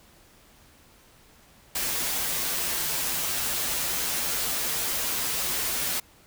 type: noise with comb filter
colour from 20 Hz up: white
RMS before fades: -28 dBFS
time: 1.75-6 s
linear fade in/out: 5 ms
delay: 9.7 ms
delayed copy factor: -0.65
effects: pink hiss -56 dBFS RMS until 6.26 s